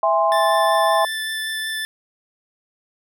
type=chord; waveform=sine; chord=E augmented; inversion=none; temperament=equal with one note detuned; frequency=659.3 / 819.2 / 1046.5 Hz; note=E5 / G#5 / B#5; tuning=0 / -24 / 0 cents; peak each=-18 / -20 / -19 dBFS; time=0.03-1.05 s; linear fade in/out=2 ms
type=tone with vibrato; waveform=25% pulse; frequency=1760 Hz; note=A6; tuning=in tune; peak=-20 dBFS; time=0.32-1.85 s; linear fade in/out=0 ms; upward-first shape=triangle; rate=5.3 Hz; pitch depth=9 cents each way
effects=none